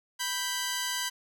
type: tone pair together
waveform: 10% pulse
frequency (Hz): 987.8 / 1568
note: B5 / G6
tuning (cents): 0 / 0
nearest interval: minor sixth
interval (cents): 800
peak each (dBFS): -24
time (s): 0.19-1.1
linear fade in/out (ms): 20
effects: none